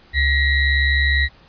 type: ring-modulated tone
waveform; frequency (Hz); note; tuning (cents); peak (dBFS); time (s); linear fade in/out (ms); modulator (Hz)
square; 987.8; B5; 0; -12; 0.13-1.29; 50; 917
effects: pink hiss -50 dBFS RMS until 1.48 s + resampled to 11025 Hz